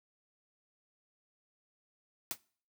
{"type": "noise with exponential decay", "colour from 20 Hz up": "white", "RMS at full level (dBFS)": -32, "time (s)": [2.31, 2.38], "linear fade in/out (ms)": 0, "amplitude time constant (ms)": 15, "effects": ["noise-tail reverb RT60 0.5 s tail -24 dB re dry", "high-pass 60 Hz 12 dB/octave"]}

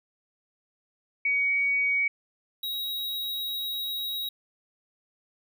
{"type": "tone pair in turn", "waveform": ["sine", "square"], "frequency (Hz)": [2251, 3823], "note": ["C#7", "A#7"], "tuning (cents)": [26, 43], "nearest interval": "major sixth", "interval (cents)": 917, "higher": "second", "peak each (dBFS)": [-22, -30], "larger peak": "first", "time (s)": [[1.25, 2.08], [2.63, 4.29]], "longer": "second", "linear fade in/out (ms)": 5, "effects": []}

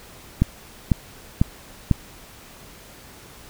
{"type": "click train", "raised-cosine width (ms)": 5, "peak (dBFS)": -3, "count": 4, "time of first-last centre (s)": [0.42, 1.913], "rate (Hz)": 2.01, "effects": ["pink hiss -45 dBFS RMS until 3.49 s"]}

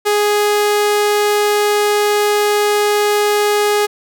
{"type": "tone", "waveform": "sawtooth", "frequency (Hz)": 415.3, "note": "G#4", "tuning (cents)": 0, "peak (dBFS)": -8, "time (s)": [0.05, 3.87], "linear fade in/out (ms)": 20, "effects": []}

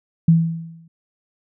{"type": "tone with exponential decay", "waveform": "sine", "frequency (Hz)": 164.81, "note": "E3", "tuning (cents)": 0, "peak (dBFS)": -7, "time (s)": [0.28, 0.88], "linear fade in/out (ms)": 5, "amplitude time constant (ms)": 130, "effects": []}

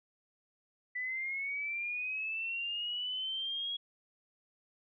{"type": "linear sweep", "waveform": "sine", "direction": "up", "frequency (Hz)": [1975.5, 3322], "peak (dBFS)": -34, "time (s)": [0.95, 3.77], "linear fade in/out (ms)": 10, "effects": []}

